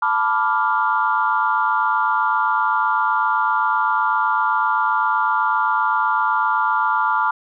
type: chord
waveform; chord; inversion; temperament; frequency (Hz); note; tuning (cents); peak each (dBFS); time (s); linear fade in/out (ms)
sine; B half-diminished seventh; third; equal; 880 / 987.8 / 1174.7 / 1396.9; A5 / B5 / D6 / F6; 0 / 0 / 0 / 0; -21; 0.02-7.31; 5
effects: tanh soft clip ceiling -5 dBFS